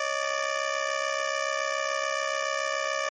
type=ring-modulated tone; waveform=15% pulse; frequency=587.3 Hz; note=D5; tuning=in tune; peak=-17 dBFS; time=0-3.09 s; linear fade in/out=2 ms; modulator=33.5 Hz; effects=MP3 32 kbps